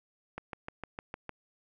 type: click train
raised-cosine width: 0.5 ms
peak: -23 dBFS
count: 7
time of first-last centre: 0.38-1.293 s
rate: 6.57 Hz
effects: none